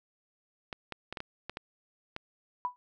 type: clicks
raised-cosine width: 0.3 ms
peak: -21 dBFS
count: 8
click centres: 0.728 / 0.923 / 1.126 / 1.172 / 1.204 / 1.496 / 1.571 / 2.164 s
type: tone with exponential decay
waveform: sine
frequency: 987.8 Hz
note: B5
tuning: in tune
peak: -25 dBFS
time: 2.65-2.76 s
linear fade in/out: 0 ms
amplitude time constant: 23 ms
effects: none